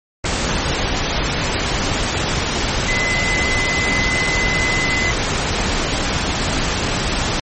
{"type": "tone in noise", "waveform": "sine", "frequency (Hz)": 2029, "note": "B6", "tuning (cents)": 46, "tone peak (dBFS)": -18, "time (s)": [2.88, 5.11], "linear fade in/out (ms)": 5, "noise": "pink", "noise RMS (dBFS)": -19, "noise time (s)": [0.24, 7.4], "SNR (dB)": -2, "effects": ["MP3 32 kbps"]}